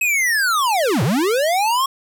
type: linear two-way sweep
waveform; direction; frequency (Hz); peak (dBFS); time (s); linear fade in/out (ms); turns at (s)
square; down then up; 2584 to 102.7 to 1109; -16; 0.01-1.86; 5; 1.03
effects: none